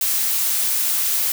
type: noise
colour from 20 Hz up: blue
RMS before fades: -20 dBFS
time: 0.01-1.32 s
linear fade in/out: 2 ms
effects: none